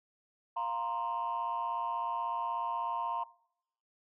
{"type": "chord", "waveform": "sine", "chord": "F suspended fourth", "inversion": "none", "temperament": "just", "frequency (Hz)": [698.5, 931.3, 1047.7], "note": ["F5", "Bb5", "C6"], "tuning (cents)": [0, -2, 2], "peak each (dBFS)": [-39, -33, -35], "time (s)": [0.56, 3.24], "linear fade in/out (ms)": 10, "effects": ["noise-tail reverb RT60 0.7 s tail -21 dB re dry", "tanh soft clip ceiling -26 dBFS"]}